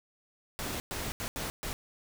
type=noise bursts at uneven times; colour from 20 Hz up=pink; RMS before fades=-36 dBFS; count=5; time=0.59-0.8 / 0.91-1.12 / 1.2-1.28 / 1.36-1.5 / 1.63-1.73 s; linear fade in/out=0 ms; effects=none